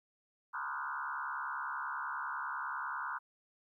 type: tone with frequency modulation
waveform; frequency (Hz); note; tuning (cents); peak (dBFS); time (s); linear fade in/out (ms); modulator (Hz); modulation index
sine; 1229; D#6; -22; -36; 0.53-3.19; 20; 70.2; 4.3
effects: 13-bit